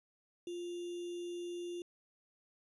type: tone with sample-and-hold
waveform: sine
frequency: 349.2 Hz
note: F4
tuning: in tune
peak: -39 dBFS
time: 0.47-1.82 s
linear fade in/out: 2 ms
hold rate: 3150 Hz
effects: resampled to 22050 Hz